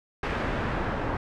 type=noise with low-pass filter sweep; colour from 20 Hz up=pink; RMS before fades=-29 dBFS; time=0.23-1.17 s; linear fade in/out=2 ms; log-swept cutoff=2100 to 1300 Hz; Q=1; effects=none